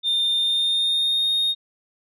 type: tone with pitch glide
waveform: sine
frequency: 3616 to 3703 Hz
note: A7 to A#7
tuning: +47 to -12 cents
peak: -16 dBFS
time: 0.03-1.55 s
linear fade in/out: 50 ms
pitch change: +41 cents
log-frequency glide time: 0.35-1.32 s
effects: tanh soft clip ceiling -17 dBFS